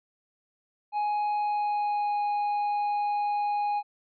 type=tone with pitch glide; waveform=triangle; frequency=834 to 825.9 Hz; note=G#5 to G#5; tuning=+7 to -10 cents; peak=-23 dBFS; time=0.92-3.83 s; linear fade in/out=50 ms; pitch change=-17 cents; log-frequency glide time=1.37-2.2 s; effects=resampled to 11025 Hz